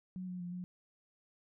sine tone with pitch steps, 184.3 / 180.9 / 175.9 / 180 Hz, F#3 / F#3 / F3 / F#3, -7 / -39 / +13 / -47 cents, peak -39 dBFS, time 0.16-0.64 s, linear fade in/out 0 ms, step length 120 ms, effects none

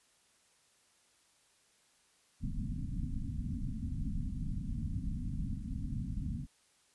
pink low-pass noise, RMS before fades -37 dBFS, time 2.4-6.47 s, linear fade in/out 50 ms, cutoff 270 Hz, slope 96 dB/octave, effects white hiss -69 dBFS RMS until 6.94 s + resampled to 24000 Hz

